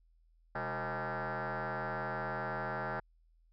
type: tone with frequency modulation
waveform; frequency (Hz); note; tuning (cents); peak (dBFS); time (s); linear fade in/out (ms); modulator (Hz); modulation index
sine; 372.1; F#4; +10; -33; 0.55-3; 5; 167; 7.9
effects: tanh soft clip ceiling -32 dBFS + added 41 Hz sine -64 dBFS peak until 3.52 s